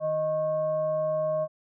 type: tone with frequency modulation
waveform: sine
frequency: 622.3 Hz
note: D#5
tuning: in tune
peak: -24 dBFS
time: 0-1.48 s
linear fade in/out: 50 ms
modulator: 467 Hz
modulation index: 0.4
effects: none